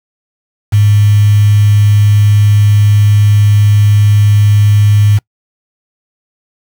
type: tone with quantisation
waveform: sine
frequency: 103.8 Hz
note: G#2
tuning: in tune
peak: -4 dBFS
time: 0.72-5.19 s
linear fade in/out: 20 ms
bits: 4
effects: noise-tail reverb RT60 0.1 s tail -25 dB re dry